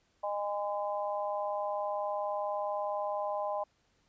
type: harmonic tone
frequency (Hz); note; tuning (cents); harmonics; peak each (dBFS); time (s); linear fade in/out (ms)
204.4; G#3; -27; 3 / 4 / 5; -34 / -36 / -38; 0.23-3.64; 10
effects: pink hiss -72 dBFS RMS until 4.08 s + resampled to 16000 Hz